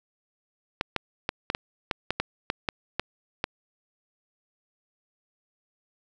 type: clicks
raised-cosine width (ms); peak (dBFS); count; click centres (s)
0.3; -9; 12; 0.811 / 0.963 / 1.291 / 1.501 / 1.549 / 1.912 / 2.106 / 2.2 / 2.501 / 2.688 / 2.996 / 3.441
effects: none